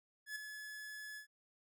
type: tone with ADSR envelope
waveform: 45% pulse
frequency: 1709 Hz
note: G#6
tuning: 49 cents sharp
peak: -39 dBFS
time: 0.26-1.27 s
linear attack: 98 ms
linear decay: 6 ms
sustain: -7 dB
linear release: 98 ms
effects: none